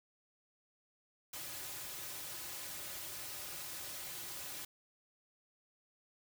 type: noise with comb filter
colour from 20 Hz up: white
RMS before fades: -45 dBFS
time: 1.33-4.65 s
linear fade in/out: 5 ms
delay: 4.4 ms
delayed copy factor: -0.7
effects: none